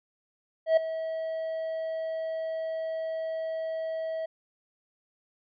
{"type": "tone with ADSR envelope", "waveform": "triangle", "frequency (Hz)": 645, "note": "E5", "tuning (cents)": -38, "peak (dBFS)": -14, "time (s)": [0.66, 4.26], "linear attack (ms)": 110, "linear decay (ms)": 6, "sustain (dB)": -14, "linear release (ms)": 8, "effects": ["resampled to 11025 Hz"]}